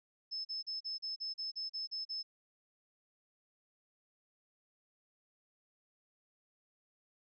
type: tone bursts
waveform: sine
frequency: 5230 Hz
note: E8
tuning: 15 cents flat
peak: -37 dBFS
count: 11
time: 0.31-2.23 s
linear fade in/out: 20 ms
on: 140 ms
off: 38 ms
effects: none